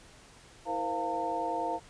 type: tone cluster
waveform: sine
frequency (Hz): 325.2 / 467.4 / 518 / 698 / 900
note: E4 / A#4 / C5 / F5 / A5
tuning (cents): -23 / +5 / -17 / -1 / +39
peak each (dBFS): -39 / -40 / -39 / -34 / -33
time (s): 0.65-1.8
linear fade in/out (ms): 50
effects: pink hiss -55 dBFS RMS until 1.89 s + resampled to 22050 Hz